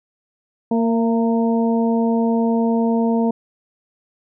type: harmonic tone with a mistuned harmonic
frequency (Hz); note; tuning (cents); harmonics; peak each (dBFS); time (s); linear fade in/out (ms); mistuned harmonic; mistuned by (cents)
230; A#3; -23; 1 / 2 / 3 / 4; -16 / -22 / -26 / -28; 0.71-3.31; 5; 3; -26
effects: none